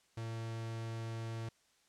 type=tone; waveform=45% pulse; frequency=113.5 Hz; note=A#2; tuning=46 cents flat; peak=-39 dBFS; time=0.17-1.49 s; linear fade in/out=5 ms; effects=white hiss -71 dBFS RMS until 1.88 s + low-pass 8000 Hz 12 dB/octave